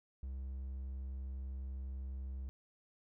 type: tone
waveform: triangle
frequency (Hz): 66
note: C2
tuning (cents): +16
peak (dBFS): -38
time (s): 0.23-2.49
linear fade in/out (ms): 0
effects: none